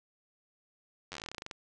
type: slowing click train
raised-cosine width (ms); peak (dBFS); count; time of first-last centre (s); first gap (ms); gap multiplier
0.2; -23; 17; 1.12-1.512; 10; 1.11
effects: resampled to 22050 Hz + 9-bit